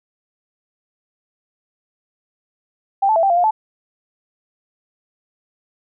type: tone with pitch steps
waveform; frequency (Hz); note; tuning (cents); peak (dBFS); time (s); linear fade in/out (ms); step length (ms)
sine; 788 / 872 / 662 / 783 / 691 / 709 / 870; G5 / A5 / E5 / G5 / F5 / F5 / A5; +9 / -16 / +7 / -2 / -19 / +26 / -20; -12; 3.02-3.51; 10; 70
effects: none